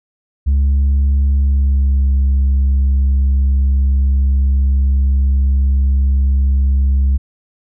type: tone with pitch glide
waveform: sine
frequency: 69.3 to 67.56 Hz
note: C#2 to C#2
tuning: 0 to -44 cents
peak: -7 dBFS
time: 0.46-7.18 s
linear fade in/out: 20 ms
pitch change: -44 cents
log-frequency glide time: 1.35-2.1 s
effects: tanh soft clip ceiling -9 dBFS